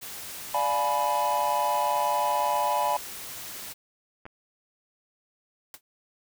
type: noise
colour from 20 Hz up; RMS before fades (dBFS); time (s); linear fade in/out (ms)
white; -39; 0.01-3.74; 20
type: chord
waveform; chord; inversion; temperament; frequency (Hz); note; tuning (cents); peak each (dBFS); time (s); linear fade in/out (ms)
triangle; D diminished seventh; none; equal with one note detuned; 587.3 / 698.5 / 844.2 / 987.8; D5 / F5 / Ab5 / Cb6; 0 / 0 / +28 / 0; -29 / -30 / -25 / -25; 0.54-2.97; 5
type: clicks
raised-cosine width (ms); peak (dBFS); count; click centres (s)
0.5; -28; 2; 4.255 / 4.264
type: noise with exponential decay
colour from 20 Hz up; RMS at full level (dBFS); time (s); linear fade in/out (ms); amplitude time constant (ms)
white; -38; 5.74-5.81; 1; 15
effects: none